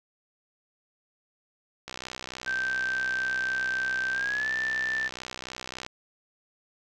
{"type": "click train", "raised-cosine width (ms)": 0.2, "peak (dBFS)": -19, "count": 254, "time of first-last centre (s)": [1.88, 5.864], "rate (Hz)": 63.5}
{"type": "tone with pitch glide", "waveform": "sine", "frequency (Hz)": [1560, 1771.4], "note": ["G6", "A6"], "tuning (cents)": [-9, 11], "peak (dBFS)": -26, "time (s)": [2.46, 5.09], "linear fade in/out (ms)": 20, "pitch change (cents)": 220, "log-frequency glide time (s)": [4.13, 4.51]}
{"effects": []}